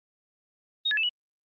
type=tone with pitch steps; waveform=sine; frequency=3733 / 1705 / 2636 / 2932 Hz; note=A#7 / G#6 / E7 / F#7; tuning=+2 / +45 / -1 / -16 cents; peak=-23 dBFS; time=0.85-1.094 s; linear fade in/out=10 ms; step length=61 ms; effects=Opus 32 kbps